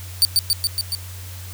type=tone with echo; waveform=sawtooth; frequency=4590 Hz; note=D8; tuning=40 cents flat; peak=-8 dBFS; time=0.22-0.25 s; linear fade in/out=0 ms; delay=140 ms; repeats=5; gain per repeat=-2 dB; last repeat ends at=0.95 s; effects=added 91 Hz sine -33 dBFS peak until 1.53 s + white hiss -40 dBFS RMS until 1.53 s